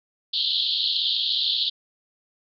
white band-pass noise, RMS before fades -24 dBFS, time 0.33-1.7 s, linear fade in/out 10 ms, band 3100 to 4400 Hz, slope 96 dB/octave, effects none

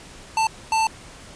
square tone bursts at uneven times, 888 Hz, A5, 16 cents sharp, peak -18 dBFS, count 2, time 0.37-0.47 / 0.72-0.87 s, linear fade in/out 2 ms, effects pink hiss -43 dBFS RMS until 1.35 s + resampled to 22050 Hz

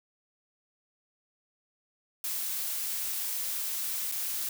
blue noise with dropouts, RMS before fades -33 dBFS, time 2.24-4.49 s, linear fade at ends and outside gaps 2 ms, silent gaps 4.116-4.121 s, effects none

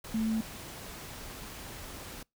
sine tone in noise, 221.5 Hz, A3, 12 cents sharp, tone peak -27 dBFS, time 0.14-0.41 s, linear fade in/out 5 ms, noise pink, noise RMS -44 dBFS, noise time 0.04-2.23 s, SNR +14 dB, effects noise-tail reverb RT60 0.2 s tail -26 dB re dry

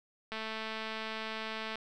click train, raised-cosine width 0.3 ms, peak -23 dBFS, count 317, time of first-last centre 0.32-1.756 s, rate 220 Hz, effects none

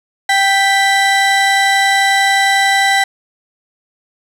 35% pulse tone pair together, 784 / 1975.6 Hz, G5 / B6, 0 / 0 cents, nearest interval octave + major third, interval 1600 cents, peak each -11 dBFS, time 0.29-3.04 s, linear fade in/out 5 ms, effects low-pass 9000 Hz 12 dB/octave + 7-bit

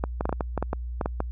clicks, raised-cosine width 1 ms, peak -12 dBFS, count 12, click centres 0.039 / 0.209 / 0.255 / 0.293 / 0.327 / 0.408 / 0.577 / 0.626 / 0.731 / 1.012 / 1.059 / 1.204 s, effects added 60 Hz sine -30 dBFS peak until 1.31 s

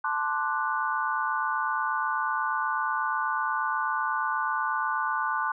sine chord, D dominant seventh, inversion second, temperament equal, 880 / 1046.5 / 1174.7 / 1480 Hz, A5 / C6 / D6 / F#6, 0 / 0 / 0 / 0 cents, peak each -31 / -31 / -31 / -30 dBFS, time 0.04-5.52 s, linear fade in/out 5 ms, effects none

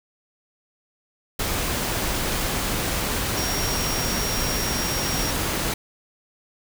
sine tone in noise, 5600 Hz, F8, 4 cents sharp, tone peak -29 dBFS, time 3.37-5.31 s, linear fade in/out 5 ms, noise pink, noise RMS -25 dBFS, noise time 1.39-5.74 s, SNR -7 dB, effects none

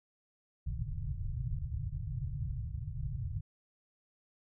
white low-pass noise, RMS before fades -37 dBFS, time 0.66-3.41 s, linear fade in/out 10 ms, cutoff 150 Hz, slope 96 dB/octave, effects none

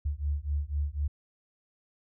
sine beating tone pair, 70.9 / 74.9 Hz, C#2 / D2, +40 / +35 cents, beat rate 4 Hz, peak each -31 dBFS, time 0.05-1.08 s, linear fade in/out 10 ms, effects none

